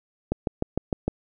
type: click train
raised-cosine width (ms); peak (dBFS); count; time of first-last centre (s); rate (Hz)
2; -10; 6; 0.32-1.08; 6.58
effects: none